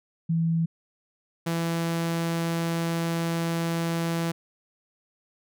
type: tone pair in turn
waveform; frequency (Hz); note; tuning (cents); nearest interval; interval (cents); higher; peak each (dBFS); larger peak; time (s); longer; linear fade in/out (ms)
sine / sawtooth; 164.81 / 166.92; E3 / E3; 0 / +22; unison; 22; second; -21; neither; 0.29-0.66 / 1.46-4.32; second; 10
effects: none